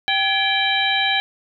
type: harmonic tone with a mistuned harmonic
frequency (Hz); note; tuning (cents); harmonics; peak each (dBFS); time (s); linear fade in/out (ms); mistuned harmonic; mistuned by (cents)
781; G5; -7; 1 / 2 / 3 / 4 / 5; -23 / -23 / -23 / -23 / -23; 0.08-1.2; 0; 2; +140
effects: none